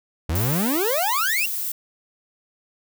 40% pulse exponential sweep, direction up, 73.42 to 2840 Hz, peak -20 dBFS, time 0.29-1.46 s, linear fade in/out 5 ms
violet noise, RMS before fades -27 dBFS, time 0.35-1.72 s, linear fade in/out 5 ms
effects none

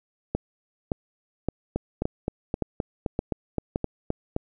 two click trains, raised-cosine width 2 ms, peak -11 / -12 dBFS, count 7 / 11, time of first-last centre 0.35-3.759 / 1.76-4.364 s, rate 1.76 / 3.84 Hz, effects none

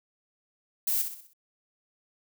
violet noise with echo, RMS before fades -27 dBFS, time 0.87-1.02 s, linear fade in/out 5 ms, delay 63 ms, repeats 5, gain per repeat -7 dB, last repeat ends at 1.335 s, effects none

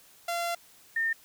sawtooth / sine tone pair in turn, 687 / 1817.2 Hz, F5 / A#6, -29 / -45 cents, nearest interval octave + perfect fourth, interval 1684 cents, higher second, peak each -25 dBFS, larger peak neither, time 0.28-0.55 / 0.96-1.13 s, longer first, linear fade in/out 5 ms, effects white hiss -57 dBFS RMS until 1.24 s

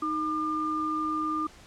sine tone pair together, 311.1 / 1202 Hz, D#4 / D6, 0 / +40 cents, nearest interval octave + major seventh, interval 2340 cents, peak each -31 / -28 dBFS, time 0.02-1.47 s, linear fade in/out 5 ms, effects pink hiss -52 dBFS RMS until 1.66 s + low-pass 8000 Hz 12 dB/octave

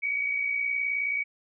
sine tone pair together, 2259 / 2318 Hz, C#7 / D7, +32 / -23 cents, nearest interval unison, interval 45 cents, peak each -26 / -34 dBFS, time 0.02-1.24 s, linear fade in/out 20 ms, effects none

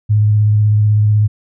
sine tone with vibrato, 105.7 Hz, G#2, 31 cents sharp, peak -8 dBFS, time 0.09-1.28 s, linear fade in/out 20 ms, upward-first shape square, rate 16 Hz, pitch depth 15 cents each way, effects none

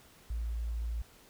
sine tone, 57 Hz, A#1, 38 cents flat, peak -32 dBFS, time 0.3-1.02 s, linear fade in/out 5 ms, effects pink hiss -59 dBFS RMS until 1.29 s

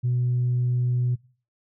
sine tone, 123.47 Hz, B2, in tune, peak -19 dBFS, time 0.03-1.16 s, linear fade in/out 20 ms, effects noise-tail reverb RT60 0.4 s tail -21 dB re dry + tanh soft clip ceiling -17 dBFS

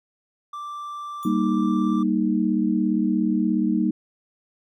triangle tone, 1174.7 Hz, D6, in tune, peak -29 dBFS, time 0.53-2.03 s, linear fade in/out 5 ms
5% pulse tone with exponential decay, 3477 Hz, A7, 21 cents flat, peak -31 dBFS, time 1.23-1.39 s, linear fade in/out 0 ms, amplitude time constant 33 ms
sine chord, Eb major, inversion first, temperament equal, 196 / 233.1 / 311.1 Hz, G3 / Bb3 / Eb4, 0 / 0 / 0 cents, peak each -23 dBFS, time 1.25-3.91 s, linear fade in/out 5 ms
effects none

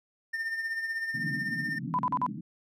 triangle tone with tremolo, 1808 Hz, A6, 47 cents sharp, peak -26 dBFS, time 0.33-1.79 s, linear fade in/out 10 ms, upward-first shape triangle, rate 16 Hz, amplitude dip 60%
pink band-pass noise, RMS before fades -37 dBFS, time 1.14-2.41 s, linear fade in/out 10 ms, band 130 to 300 Hz, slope 96 dB/octave
sine tone bursts, 1000 Hz, B5, 21 cents sharp, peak -24 dBFS, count 4, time 1.94-2.264 s, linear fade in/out 0 ms, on 48 ms, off 44 ms
effects none

